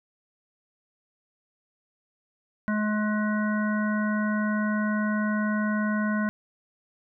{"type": "harmonic tone", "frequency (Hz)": 211.9, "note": "G#3", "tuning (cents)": 35, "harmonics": [1, 3, 5, 7, 9], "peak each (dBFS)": [-24, -35, -35, -32, -39], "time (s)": [2.68, 6.29], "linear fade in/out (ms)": 0, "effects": []}